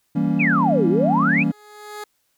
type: chord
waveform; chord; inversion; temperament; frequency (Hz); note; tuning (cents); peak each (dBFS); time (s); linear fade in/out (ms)
triangle; E diminished seventh; none; equal with one note detuned; 164.81 / 196 / 233.1 / 279.6; E3 / G3 / Bb3 / Db4; 0 / 0 / 0 / +15; -21; 0.15-1.52; 10
type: exponential two-way sweep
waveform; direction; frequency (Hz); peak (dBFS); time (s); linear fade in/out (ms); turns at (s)
sine; down then up; 2682 to 320 to 2682; -17; 0.39-1.44; 20; 0.88
type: tone with exponential growth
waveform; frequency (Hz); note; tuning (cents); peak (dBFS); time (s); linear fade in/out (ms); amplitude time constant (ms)
15% pulse; 419.2; G#4; +16; -23; 1.02-2.04; 5; 220
effects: white hiss -68 dBFS RMS until 2.37 s